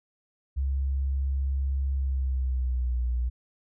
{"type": "tone with pitch glide", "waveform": "sine", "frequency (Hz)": [67.8, 60.75], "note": ["C#2", "B1"], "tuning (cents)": [-38, -28], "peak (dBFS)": -24, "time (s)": [0.56, 3.3], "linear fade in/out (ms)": 20, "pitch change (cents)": -190, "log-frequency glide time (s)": [1.94, 3.02], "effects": []}